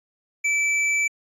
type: tone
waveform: square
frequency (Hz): 2316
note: D7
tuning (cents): -25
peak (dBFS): -20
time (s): 0.44-1.08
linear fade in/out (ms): 10
effects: resampled to 24000 Hz